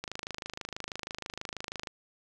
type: click train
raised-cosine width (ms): 0.2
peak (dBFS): -19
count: 49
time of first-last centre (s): 0.04-1.872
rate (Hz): 26.2
effects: none